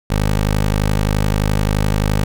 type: tone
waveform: 15% pulse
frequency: 51.6 Hz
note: G#1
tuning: 10 cents flat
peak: -8 dBFS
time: 0.1-2.24 s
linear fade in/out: 5 ms
effects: none